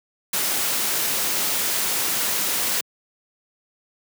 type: noise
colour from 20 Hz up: white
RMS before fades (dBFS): -23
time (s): 0.33-2.81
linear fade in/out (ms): 5
effects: high-pass 150 Hz 12 dB/octave